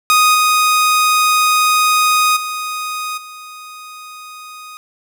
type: tone with level steps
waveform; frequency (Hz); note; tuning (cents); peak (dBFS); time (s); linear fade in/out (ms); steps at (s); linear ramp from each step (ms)
sawtooth; 1244.5; D#6; 0; -5 / -7 / -17 / -28; 0.1-4.77; 0; 0.34 / 2.36 / 3.17; 10
effects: none